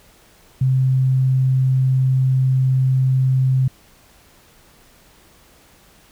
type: tone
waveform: sine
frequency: 130.81 Hz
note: C3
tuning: in tune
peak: -13 dBFS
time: 0.61-3.68 s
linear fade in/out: 5 ms
effects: pink hiss -51 dBFS RMS until 6.11 s